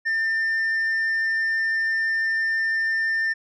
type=tone with tanh clipping; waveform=triangle; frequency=1797 Hz; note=A6; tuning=36 cents sharp; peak=-21 dBFS; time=0.05-3.34 s; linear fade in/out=20 ms; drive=7 dB; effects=none